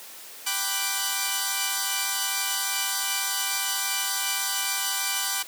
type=chord; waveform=5% pulse; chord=G major seventh; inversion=none; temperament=equal; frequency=784 / 987.8 / 1174.7 / 1480 Hz; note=G5 / B5 / D6 / F#6; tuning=0 / 0 / 0 / 0 cents; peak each=-19 dBFS; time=0.46-5.43 s; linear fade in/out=10 ms; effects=white hiss -43 dBFS RMS until 5.47 s + high-pass 300 Hz 12 dB/octave